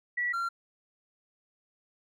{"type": "tone pair in turn", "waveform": ["sine", "triangle"], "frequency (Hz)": [1944, 1374.6], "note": ["B6", "F6"], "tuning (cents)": [-28, -28], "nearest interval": "tritone", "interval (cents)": 600, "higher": "first", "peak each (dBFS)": -27, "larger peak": "neither", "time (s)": [[0.17, 0.33], [0.33, 0.49]], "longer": "neither", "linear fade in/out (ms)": 10, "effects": []}